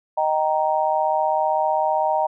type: chord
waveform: sine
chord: Eb major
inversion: none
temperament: just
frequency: 622.3 / 777.8 / 933.4 Hz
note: Eb5 / G5 / Bb5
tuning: 0 / -14 / +2 cents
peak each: -22 dBFS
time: 0.17-2.27 s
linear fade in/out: 10 ms
effects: none